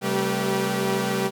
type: tone cluster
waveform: sawtooth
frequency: 131.5 / 192.7 / 219.9 / 388.2 / 483.1 Hz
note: C3 / G3 / A3 / G4 / B4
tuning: +9 / -29 / -1 / -17 / -38 cents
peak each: -28 / -23 / -26 / -23 / -26 dBFS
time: 0.01-1.31 s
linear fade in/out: 50 ms
effects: none